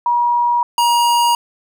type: tone pair in turn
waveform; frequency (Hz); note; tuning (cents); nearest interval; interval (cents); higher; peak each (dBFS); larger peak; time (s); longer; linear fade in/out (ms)
sine / square; 958 / 949.7; A#5 / A#5; +47 / +32; unison; 15; first; -12; neither; 0.06-0.63 / 0.78-1.35; neither; 2
effects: none